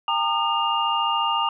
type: tone cluster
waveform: sine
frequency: 800 / 914 / 1216 / 2817 Hz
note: G5 / A#5 / D#6 / F7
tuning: +35 / -34 / -40 / +14 cents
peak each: -29 / -24 / -24 / -26 dBFS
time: 0.08-1.49 s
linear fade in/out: 2 ms
effects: none